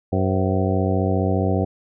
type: harmonic tone with a mistuned harmonic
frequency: 94.6 Hz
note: F#2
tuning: 39 cents sharp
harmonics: 1 / 2 / 3 / 4 / 5 / 6 / 7 / 8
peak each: -21 / -24 / -26 / -27 / -28 / -29 / -29 / -30 dBFS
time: 0.12-1.65 s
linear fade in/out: 10 ms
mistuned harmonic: 6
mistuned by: -94 cents
effects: none